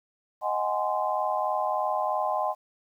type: chord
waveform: sine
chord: Ab dominant seventh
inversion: second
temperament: just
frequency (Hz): 623 / 747.5 / 830.6 / 1038.3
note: Eb5 / Gb5 / Ab5 / C6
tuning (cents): +2 / +17 / 0 / -14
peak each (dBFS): -30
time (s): 0.41-2.55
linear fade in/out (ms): 50
effects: 10-bit